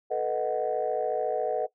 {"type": "chord", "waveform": "sine", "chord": "B dominant seventh", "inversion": "third", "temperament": "equal", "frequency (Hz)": [440, 493.9, 622.3, 740], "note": ["A4", "B4", "D#5", "F#5"], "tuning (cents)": [0, 0, 0, 0], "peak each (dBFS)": -30, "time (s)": [0.1, 1.67], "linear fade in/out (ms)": 20, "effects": ["noise-tail reverb RT60 0.1 s tail -18 dB re dry", "tanh soft clip ceiling -17 dBFS"]}